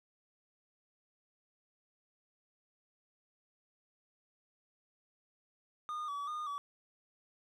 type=tone with vibrato; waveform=triangle; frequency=1181 Hz; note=D6; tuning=9 cents sharp; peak=-35 dBFS; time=5.89-6.58 s; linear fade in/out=0 ms; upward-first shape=square; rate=2.6 Hz; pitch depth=58 cents each way; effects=none